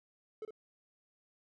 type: tone with echo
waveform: triangle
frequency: 434 Hz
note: A4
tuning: 24 cents flat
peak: -37 dBFS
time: 0.42-0.45 s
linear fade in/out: 2 ms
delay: 57 ms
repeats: 1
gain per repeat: -6 dB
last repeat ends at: 0.507 s
effects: none